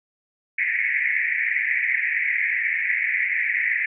pink band-pass noise, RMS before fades -23 dBFS, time 0.58-3.86 s, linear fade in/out 5 ms, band 1800 to 2300 Hz, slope 96 dB/octave, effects none

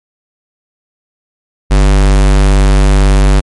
square tone, 49 Hz, G1, in tune, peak -5 dBFS, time 1.7-3.41 s, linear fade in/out 20 ms, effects MP3 48 kbps

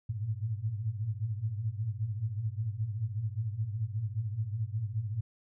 sine tone cluster, 101.4 / 110.2 / 115.3 Hz, G#2 / A2 / A#2, -41 / +3 / -19 cents, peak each -36 / -36 / -35 dBFS, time 0.09-5.21 s, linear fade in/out 10 ms, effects none

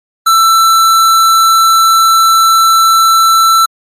square tone, 1333 Hz, E6, 19 cents sharp, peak -5 dBFS, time 0.26-3.66 s, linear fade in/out 10 ms, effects MP3 64 kbps

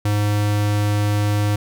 square tone, 103.83 Hz, G#2, in tune, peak -17 dBFS, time 0.05-1.56 s, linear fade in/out 5 ms, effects none

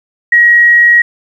sine tone, 1899 Hz, A#6, 32 cents sharp, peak -3 dBFS, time 0.32-1.02 s, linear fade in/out 5 ms, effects 7-bit

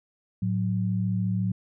sine tone pair together, 109.7 / 183.85 Hz, A2 / F#3, -5 / -11 cents, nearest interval major sixth, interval 894 cents, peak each -26 dBFS, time 0.42-1.52 s, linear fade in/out 5 ms, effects none

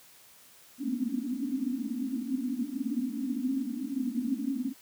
pink band-pass noise, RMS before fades -32 dBFS, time 0.78-4.74 s, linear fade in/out 50 ms, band 230 to 280 Hz, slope 96 dB/octave, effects white hiss -56 dBFS RMS until 4.81 s + high-pass 80 Hz 12 dB/octave

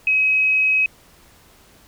sine tone, 2545 Hz, D#7, 39 cents sharp, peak -14 dBFS, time 0.07-0.86 s, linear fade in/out 2 ms, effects pink hiss -51 dBFS RMS until 1.87 s

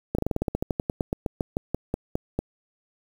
slowing click train, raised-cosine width 2 ms, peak -11 dBFS, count 22, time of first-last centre 0.15-2.39 s, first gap 35 ms, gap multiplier 1.1, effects 7-bit

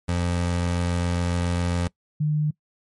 25% pulse / sine tone pair in turn, 87.31 / 151.24 Hz, F2 / D#3, 0 / -49 cents, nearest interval minor seventh, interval 951 cents, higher second, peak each -18 / -19 dBFS, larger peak first, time 0.08-1.88 / 2.2-2.51 s, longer first, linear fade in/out 10 ms, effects noise-tail reverb RT60 0.1 s tail -22 dB re dry + MP3 48 kbps

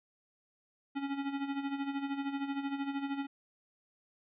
square tone with tremolo, 277.8 Hz, C#4, 4 cents sharp, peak -32 dBFS, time 0.95-3.27 s, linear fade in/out 20 ms, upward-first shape sine, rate 13 Hz, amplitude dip 65%, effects resampled to 8000 Hz

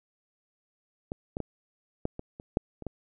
clicks, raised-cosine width 2 ms, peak -20 / -19 / -19 / -15 / -23 / -28 / -10 / -27 / -20 dBFS, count 9, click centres 1.119 / 1.369 / 1.403 / 2.054 / 2.194 / 2.399 / 2.571 / 2.823 / 2.867 s, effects none

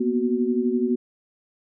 sine tone cluster, 236.8 / 248.7 / 371.4 Hz, A#3 / B3 / F#4, +27 / +12 / +7 cents, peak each -24 dBFS, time 0-0.96 s, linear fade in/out 10 ms, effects none

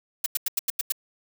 blue noise bursts, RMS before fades -24 dBFS, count 7, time 0.24-0.922 s, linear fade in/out 5 ms, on 22 ms, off 88 ms, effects none

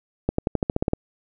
accelerating click train, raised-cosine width 2 ms, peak -7 dBFS, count 10, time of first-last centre 0.29-0.934 s, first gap 94 ms, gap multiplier 0.93, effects none

